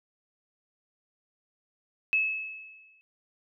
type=tone with exponential decay; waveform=sine; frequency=2593 Hz; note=E7; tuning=29 cents flat; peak=-20 dBFS; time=2.13-3.01 s; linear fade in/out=0 ms; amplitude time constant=190 ms; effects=none